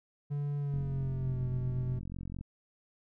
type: tone with pitch glide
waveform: triangle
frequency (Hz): 144.2 to 126.26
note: D3 to B2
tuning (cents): -31 to +39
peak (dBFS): -29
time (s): 0.3-2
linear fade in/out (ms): 20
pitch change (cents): -230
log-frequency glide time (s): 0.58-1.44
type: click train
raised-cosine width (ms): 5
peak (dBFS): -29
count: 76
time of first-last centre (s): 0.74-2.41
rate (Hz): 44.9
effects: none